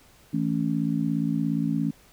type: chord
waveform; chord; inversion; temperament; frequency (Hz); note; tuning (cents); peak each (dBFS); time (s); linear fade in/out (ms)
sine; A major; second; equal with one note detuned; 162.83 / 220 / 277.2; E3 / A3 / C#4; -21 / 0 / 0; -27; 0.33-1.91; 10
effects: pink hiss -56 dBFS RMS until 2.12 s